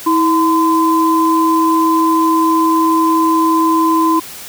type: tone pair together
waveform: sine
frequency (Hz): 323.8 / 1023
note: E4 / C6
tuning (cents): -31 / -39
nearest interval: octave + minor sixth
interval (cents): 1992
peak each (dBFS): -12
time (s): 0.06-4.2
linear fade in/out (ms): 10
effects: white hiss -31 dBFS RMS until 4.48 s